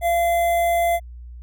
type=tone with notch filter; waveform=square; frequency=686 Hz; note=F5; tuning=31 cents flat; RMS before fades=-19 dBFS; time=0.01-1 s; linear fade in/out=50 ms; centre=4800 Hz; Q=0.52; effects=added 60 Hz sine -35 dBFS peak until 1.42 s